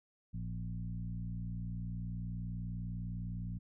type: tone with frequency modulation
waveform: sine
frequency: 110 Hz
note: A2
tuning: in tune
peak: -37 dBFS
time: 0.33-3.59 s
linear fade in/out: 20 ms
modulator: 59.9 Hz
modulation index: 1.3
effects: none